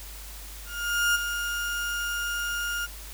35% pulse tone with ADSR envelope, 1416 Hz, F6, 23 cents sharp, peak -18 dBFS, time 0.65-2.87 s, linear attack 500 ms, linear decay 18 ms, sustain -8 dB, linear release 27 ms, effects added 50 Hz sine -41 dBFS peak until 3.13 s + white hiss -44 dBFS RMS until 3.13 s

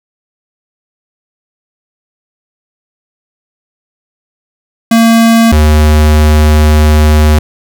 square tone pair in turn, 228.3 / 76.19 Hz, A#3 / D#2, -36 / -36 cents, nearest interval octave + perfect fifth, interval 1900 cents, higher first, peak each -4 dBFS, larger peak neither, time 4.91-5.52 / 5.52-7.39 s, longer second, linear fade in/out 5 ms, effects none

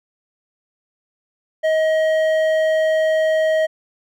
sine tone with hard clipping, 632 Hz, D#5, 27 cents sharp, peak -16 dBFS, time 1.63-3.67 s, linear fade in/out 20 ms, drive 8 dB, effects none

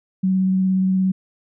sine tone with vibrato, 188.2 Hz, F#3, 30 cents sharp, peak -15 dBFS, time 0.23-1.12 s, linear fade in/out 10 ms, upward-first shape sine, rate 17 Hz, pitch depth 12 cents each way, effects none

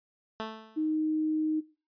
10% pulse tone with exponential decay, 220 Hz, A3, in tune, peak -23 dBFS, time 0.4-0.96 s, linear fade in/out 0 ms, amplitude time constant 120 ms
sine tone, 311.1 Hz, D#4, in tune, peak -26 dBFS, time 0.76-1.61 s, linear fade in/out 20 ms
effects noise-tail reverb RT60 0.3 s tail -17 dB re dry + resampled to 11025 Hz

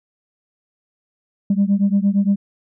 sine beating tone pair, 196 / 204.7 Hz, G3 / G#3, 0 / -25 cents, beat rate 8.7 Hz, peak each -15 / -16 dBFS, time 1.5-2.36 s, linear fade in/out 5 ms, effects tanh soft clip ceiling -9 dBFS

